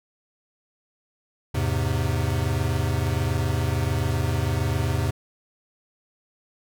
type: chord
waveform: square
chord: E augmented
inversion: none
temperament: equal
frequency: 82.41 / 103.83 / 130.81 Hz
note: E2 / G#2 / B#2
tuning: 0 / 0 / 0 cents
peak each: -27 dBFS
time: 1.54-5.11 s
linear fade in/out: 10 ms
effects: none